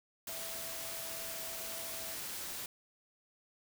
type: tone in noise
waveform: sine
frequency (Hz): 659.3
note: E5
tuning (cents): 0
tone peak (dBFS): -50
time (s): 0.29-2.14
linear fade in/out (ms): 2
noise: white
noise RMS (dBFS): -42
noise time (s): 0.27-2.66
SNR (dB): -11
effects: none